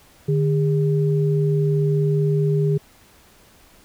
sine tone pair together, 150.1 / 405.4 Hz, D3 / G#4, +38 / -42 cents, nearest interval octave + perfect fourth, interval 1720 cents, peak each -17 / -22 dBFS, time 0.28-2.78 s, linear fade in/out 10 ms, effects pink hiss -52 dBFS RMS until 3.84 s

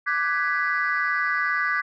sine chord, G# half-diminished seventh, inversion second, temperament equal with one note detuned, 1174.7 / 1498.9 / 1661.2 / 1975.5 Hz, D6 / F#6 / G#6 / B6, 0 / +22 / 0 / 0 cents, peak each -26 dBFS, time 0.06-1.82 s, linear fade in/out 20 ms, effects tanh soft clip ceiling -14 dBFS

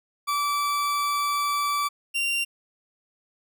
40% pulse tone pair in turn, 1158 / 2769 Hz, D6 / F7, -25 / -15 cents, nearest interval octave + minor third, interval 1510 cents, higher second, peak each -22 dBFS, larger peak neither, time 0.27-1.89 / 2.14-2.45 s, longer first, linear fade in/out 20 ms, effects none

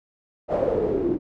white noise with low-pass filter sweep, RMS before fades -23 dBFS, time 0.48-1.19 s, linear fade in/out 50 ms, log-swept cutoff 620 to 320 Hz, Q 7.2, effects none

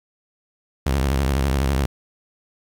sawtooth tone with vibrato, 67.8 Hz, C#2, 38 cents flat, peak -14 dBFS, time 0.86-1.86 s, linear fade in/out 5 ms, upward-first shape square, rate 12 Hz, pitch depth 120 cents each way, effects 8-bit

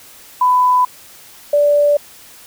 sine tone pair in turn, 999 / 583 Hz, B5 / D5, +20 / -13 cents, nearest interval major sixth, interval 933 cents, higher first, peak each -9 dBFS, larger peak neither, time 0.41-0.85 / 1.53-1.97 s, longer neither, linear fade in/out 5 ms, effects white hiss -41 dBFS RMS until 2.46 s

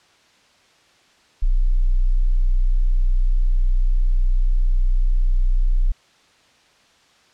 sine tone, 30.87 Hz, B0, in tune, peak -13 dBFS, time 1.42-5.92 s, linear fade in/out 10 ms, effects white hiss -55 dBFS RMS until 7.33 s + low-pass 5000 Hz 12 dB/octave

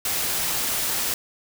white noise, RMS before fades -25 dBFS, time 0.05-1.14 s, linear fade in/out 2 ms, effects none

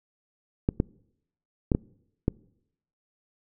clicks, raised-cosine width 3 ms, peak -9 dBFS, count 5, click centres 0.689 / 0.801 / 1.718 / 1.749 / 2.281 s, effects noise-tail reverb RT60 0.8 s tail -25 dB re dry

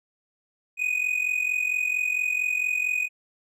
triangle tone with amplitude modulation, 2489 Hz, D#7, in tune, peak -18 dBFS, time 0.77-3.09 s, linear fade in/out 50 ms, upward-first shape sine, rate 44.4 Hz, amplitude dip 75%, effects none

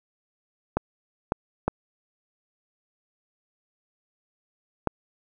clicks, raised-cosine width 1 ms, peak -8 dBFS, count 4, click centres 0.77 / 1.321 / 1.68 / 4.873 s, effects none

